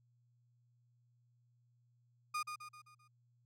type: tone with echo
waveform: 35% pulse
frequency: 1224 Hz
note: D#6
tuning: 29 cents flat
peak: -34 dBFS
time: 2.34-2.43 s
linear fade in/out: 10 ms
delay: 130 ms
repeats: 5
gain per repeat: -6 dB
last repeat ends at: 3.08 s
effects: added 120 Hz sine -70 dBFS peak until 3.45 s + low-pass 11000 Hz 12 dB/octave